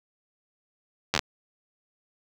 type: slowing click train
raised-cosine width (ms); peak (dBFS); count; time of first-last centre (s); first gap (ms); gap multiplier
0.2; -5; 5; 1.14-1.192; 11; 1.11
effects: high-pass 60 Hz 12 dB/octave + 7-bit